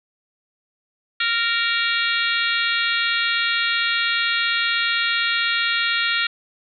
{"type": "harmonic tone with a mistuned harmonic", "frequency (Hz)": 464.3, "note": "A#4", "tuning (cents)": -7, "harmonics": [3, 4, 5, 6, 7, 8, 9], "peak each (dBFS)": [-24, -25, -26, -27, -27, -28, -29], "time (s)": [1.2, 6.27], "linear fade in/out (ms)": 5, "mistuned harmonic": 7, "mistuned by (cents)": 43, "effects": []}